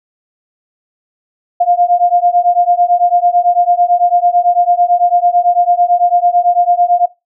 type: beating tone pair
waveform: sine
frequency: 700 / 709 Hz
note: F5 / F5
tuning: +4 / +26 cents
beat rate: 9 Hz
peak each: -11 dBFS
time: 1.6-7.06 s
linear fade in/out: 10 ms
effects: noise-tail reverb RT60 0.2 s tail -18 dB re dry